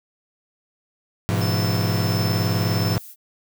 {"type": "chord", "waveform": "40% pulse", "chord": "F diminished", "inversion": "first", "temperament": "equal with one note detuned", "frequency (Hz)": [103.83, 123.47, 171.12], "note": ["Ab2", "Cb3", "F3"], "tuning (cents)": [0, 0, -35], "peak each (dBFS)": [-21, -25, -24], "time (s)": [1.29, 2.98], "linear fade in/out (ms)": 0}
{"type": "noise", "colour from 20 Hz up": "violet", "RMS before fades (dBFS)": -41, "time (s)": [1.33, 3.16], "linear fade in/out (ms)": 50}
{"type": "tone with tremolo", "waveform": "square", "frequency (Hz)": 5274, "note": "E8", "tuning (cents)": 0, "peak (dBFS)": -29, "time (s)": [1.41, 2.96], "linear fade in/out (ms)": 5, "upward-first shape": "sine", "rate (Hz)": 1.5, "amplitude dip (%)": 30}
{"effects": []}